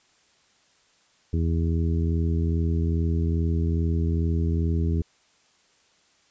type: harmonic tone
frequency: 82.41 Hz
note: E2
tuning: in tune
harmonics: 1 / 2 / 3 / 4 / 5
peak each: -22 / -28 / -32 / -34 / -36 dBFS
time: 1.33-5.02 s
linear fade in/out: 5 ms
effects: white hiss -62 dBFS RMS until 6.3 s + resampled to 16000 Hz